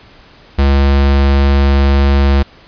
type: tone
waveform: square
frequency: 69.3 Hz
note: C#2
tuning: in tune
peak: -8 dBFS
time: 0.58-2.43 s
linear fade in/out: 10 ms
effects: pink hiss -42 dBFS RMS until 2.67 s + resampled to 11025 Hz